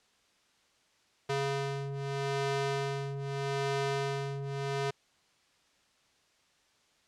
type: ring-modulated tone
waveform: sawtooth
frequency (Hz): 277.2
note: C#4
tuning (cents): 0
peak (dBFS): -24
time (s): 1.29-4.91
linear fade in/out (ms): 10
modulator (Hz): 139
effects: white hiss -68 dBFS RMS until 7.07 s + low-pass 6000 Hz 12 dB/octave